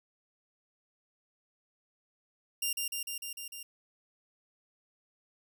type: tone with echo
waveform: 10% pulse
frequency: 2794 Hz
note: F7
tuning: in tune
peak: -21 dBFS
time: 2.62-2.73 s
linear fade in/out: 5 ms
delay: 150 ms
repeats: 6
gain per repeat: -2 dB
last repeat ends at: 3.63 s
effects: none